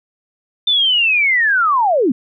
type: linear sweep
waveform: sine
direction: down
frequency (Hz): 3580 to 220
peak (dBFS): -11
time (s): 0.67-2.12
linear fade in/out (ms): 5
effects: none